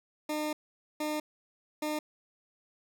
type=tone bursts at uneven times; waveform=20% pulse; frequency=303.5 Hz; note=D#4; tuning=43 cents flat; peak=-26 dBFS; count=3; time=0.29-0.53 / 1-1.2 / 1.82-1.99 s; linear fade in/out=5 ms; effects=none